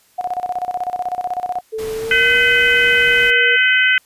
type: tone with tremolo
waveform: sine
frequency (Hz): 725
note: F#5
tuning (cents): -35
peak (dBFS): -17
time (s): 0.18-1.61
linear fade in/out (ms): 10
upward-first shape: square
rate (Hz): 16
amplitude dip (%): 80
type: tone with pitch glide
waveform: sine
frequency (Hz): 440 to 477.1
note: A4 to A#4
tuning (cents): 0 to +40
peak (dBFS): -21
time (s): 1.72-3.57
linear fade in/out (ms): 20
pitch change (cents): +140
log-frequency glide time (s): 1.96-2.33
type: noise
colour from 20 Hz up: pink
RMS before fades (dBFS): -33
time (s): 1.78-3.31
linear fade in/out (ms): 10
type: harmonic tone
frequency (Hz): 508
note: B4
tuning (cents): +49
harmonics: 3 / 4 / 5 / 6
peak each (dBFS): -14 / -16 / -18 / -20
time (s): 2.11-3.98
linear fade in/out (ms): 2
effects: white hiss -55 dBFS RMS until 4.05 s + resampled to 32000 Hz